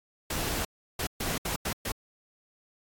pink noise bursts at uneven times, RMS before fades -31 dBFS, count 6, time 0.3-0.65 / 0.99-1.07 / 1.2-1.38 / 1.45-1.56 / 1.65-1.73 / 1.85-1.92 s, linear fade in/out 5 ms, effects AAC 64 kbps

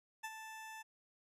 20% pulse tone with ADSR envelope, 880 Hz, A5, in tune, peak -35 dBFS, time 0.23-0.83 s, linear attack 16 ms, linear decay 44 ms, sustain -8 dB, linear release 18 ms, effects resampled to 32000 Hz

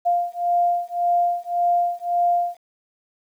sine beating tone pair, 698.5 / 700.3 Hz, F5 / F5, 0 / +5 cents, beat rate 1.8 Hz, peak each -21 dBFS, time 0.05-2.57 s, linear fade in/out 20 ms, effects 9-bit

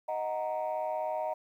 sine chord, D# minor, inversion none, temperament equal with one note detuned, 624.1 / 740 / 932.3 Hz, D#5 / F#5 / A#5, +5 / 0 / 0 cents, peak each -32 / -35 / -35 dBFS, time 0.08-1.34 s, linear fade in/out 10 ms, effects tanh soft clip ceiling -25 dBFS + 11-bit

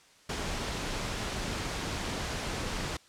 pink noise, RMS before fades -34 dBFS, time 0.29-2.97 s, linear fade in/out 5 ms, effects white hiss -59 dBFS RMS until 3.08 s + low-pass 7000 Hz 12 dB/octave

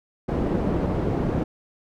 white low-pass noise, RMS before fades -24 dBFS, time 0.28-1.44 s, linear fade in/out 10 ms, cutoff 350 Hz, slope 12 dB/octave, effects none

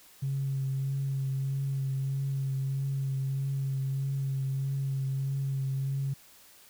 sine tone with vibrato, 135.8 Hz, C#3, 35 cents flat, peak -27 dBFS, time 0.22-6.14 s, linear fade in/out 10 ms, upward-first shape triangle, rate 1.6 Hz, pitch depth 22 cents each way, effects tanh soft clip ceiling -23 dBFS + white hiss -56 dBFS RMS until 6.69 s

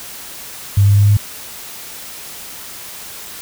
sine tone with pitch steps, 100 / 101.05 / 102.1 / 103.17 Hz, G2 / G#2 / G#2 / G#2, +35 / -47 / -29 / -11 cents, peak -7 dBFS, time 0.77-1.17 s, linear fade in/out 5 ms, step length 100 ms, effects white hiss -32 dBFS RMS until 3.41 s

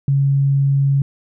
sine tone, 138.59 Hz, C#3, in tune, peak -12 dBFS, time 0.08-1.02 s, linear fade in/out 2 ms, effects none

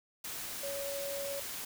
sine tone in noise, 560 Hz, C#5, 18 cents sharp, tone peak -37 dBFS, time 0.63-1.4 s, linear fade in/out 5 ms, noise white, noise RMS -41 dBFS, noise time 0.24-1.65 s, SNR +1 dB, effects none

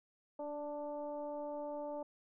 sine tone with frequency modulation, 587.3 Hz, D5, in tune, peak -39 dBFS, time 0.39-2.03 s, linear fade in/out 5 ms, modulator 295 Hz, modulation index 0.9, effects none

